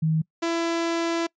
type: tone pair in turn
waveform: sine / sawtooth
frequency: 158.6 / 334.7 Hz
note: D#3 / E4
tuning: +33 / +26 cents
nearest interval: octave + minor second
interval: 1293 cents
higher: second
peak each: -19 dBFS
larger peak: neither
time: 0.02-0.22 / 0.42-1.27 s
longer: second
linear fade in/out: 10 ms
effects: noise-tail reverb RT60 0.1 s tail -24 dB re dry + resampled to 16000 Hz